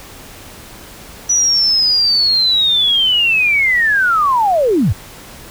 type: linear sweep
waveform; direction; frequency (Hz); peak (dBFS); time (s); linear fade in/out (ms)
sine; down; 5920 to 66.6; -10; 1.29-4.93; 10
effects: pink hiss -36 dBFS RMS until 5.5 s